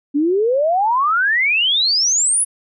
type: exponential sweep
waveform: sine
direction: up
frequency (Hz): 277.2 to 10600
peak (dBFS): -13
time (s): 0.14-2.45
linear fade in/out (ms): 20
effects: none